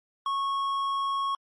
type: tone with hard clipping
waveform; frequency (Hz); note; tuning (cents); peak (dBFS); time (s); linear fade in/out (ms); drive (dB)
sine; 1100; C#6; -14; -27; 0.26-1.35; 2; 6
effects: MP3 48 kbps